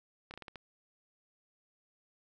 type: slowing click train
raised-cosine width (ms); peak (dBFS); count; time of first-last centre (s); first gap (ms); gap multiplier
0.3; -29; 6; 0.31-0.557; 29; 1.27
effects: none